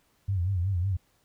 sine tone with vibrato, 92.5 Hz, F#2, in tune, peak -24 dBFS, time 0.28-0.97 s, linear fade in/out 10 ms, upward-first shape sine, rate 5.4 Hz, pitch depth 130 cents each way, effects pink hiss -68 dBFS RMS until 1.24 s

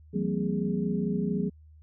sine tone cluster, 166.3 / 190.7 / 223.6 / 255.9 / 413.4 Hz, E3 / G3 / A3 / C4 / G#4, +16 / -47 / +28 / -38 / -8 cents, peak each -32 / -29 / -33 / -35 / -34 dBFS, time 0.13-1.5 s, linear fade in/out 20 ms, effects added 77 Hz sine -50 dBFS peak until 1.82 s

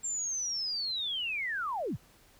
sine linear sweep, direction down, 7459 to 56 Hz, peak -31 dBFS, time 0.03-1.97 s, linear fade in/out 20 ms, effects pink hiss -61 dBFS RMS until 2.39 s

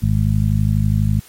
harmonic tone, 52.1 Hz, G#1, 6 cents sharp, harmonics 1 / 2 / 3 / 4, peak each -21 / -16 / -20 / -22 dBFS, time 0.02-1.2 s, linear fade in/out 10 ms, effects white hiss -46 dBFS RMS until 1.28 s + AAC 48 kbps

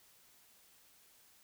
silence, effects white hiss -65 dBFS RMS until 1.43 s

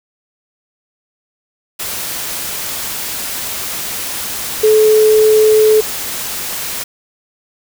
sine tone in noise, 432.1 Hz, A4, 31 cents flat, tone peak -6 dBFS, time 4.63-5.81 s, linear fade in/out 10 ms, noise white, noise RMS -22 dBFS, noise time 1.79-6.84 s, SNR +13 dB, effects none

